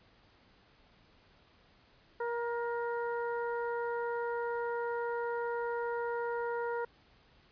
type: harmonic tone with a mistuned harmonic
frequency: 472.5 Hz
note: A#4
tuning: 23 cents sharp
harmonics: 1 / 2 / 3 / 4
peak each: -34 / -38 / -42 / -49 dBFS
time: 2.2-6.85 s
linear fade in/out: 5 ms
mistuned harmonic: 4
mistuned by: -18 cents
effects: pink hiss -64 dBFS RMS until 7.51 s + resampled to 11025 Hz